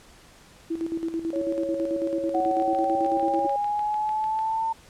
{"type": "tone with tremolo", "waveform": "sine", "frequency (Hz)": 329.6, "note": "E4", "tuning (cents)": 0, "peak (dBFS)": -24, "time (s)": [0.7, 3.47], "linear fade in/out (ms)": 10, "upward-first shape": "square", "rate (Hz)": 9.1, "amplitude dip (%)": 65}
{"type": "tone with vibrato", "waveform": "sine", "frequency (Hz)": 555, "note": "C#5", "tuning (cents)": 2, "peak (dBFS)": -27, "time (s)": [1.33, 3.56], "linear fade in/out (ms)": 2, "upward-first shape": "triangle", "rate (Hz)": 2, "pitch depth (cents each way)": 8}
{"type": "exponential sweep", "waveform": "sine", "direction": "up", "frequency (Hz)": [740, 903], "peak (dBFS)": -23, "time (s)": [2.34, 4.73], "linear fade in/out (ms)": 10}
{"type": "click train", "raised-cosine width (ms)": 0.3, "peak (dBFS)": -27, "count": 14, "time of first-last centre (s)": [2.45, 4.39], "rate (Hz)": 6.7}
{"effects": ["pink hiss -52 dBFS RMS until 4.89 s", "low-pass 10000 Hz 12 dB/octave"]}